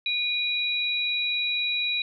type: tone pair together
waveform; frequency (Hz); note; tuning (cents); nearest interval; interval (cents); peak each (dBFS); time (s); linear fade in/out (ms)
sine; 2448 / 3892; D#7 / B7; -29 / -26; minor sixth; 803; -27 / -26; 0.06-2.02; 2
effects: none